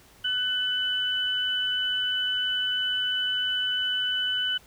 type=tone pair together; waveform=sine; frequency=1500 / 2997 Hz; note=F#6 / F#7; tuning=+23 / +22 cents; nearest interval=octave; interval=1199 cents; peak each=-30 / -25 dBFS; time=0.24-4.58 s; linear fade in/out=10 ms; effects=pink hiss -55 dBFS RMS until 4.66 s